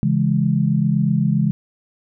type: chord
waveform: sine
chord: C# minor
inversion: none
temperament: just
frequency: 138.59 / 166.31 / 207.9 Hz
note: C#3 / E3 / G#3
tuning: 0 / +16 / +2 cents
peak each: -19 dBFS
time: 0.03-1.51 s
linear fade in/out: 0 ms
effects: none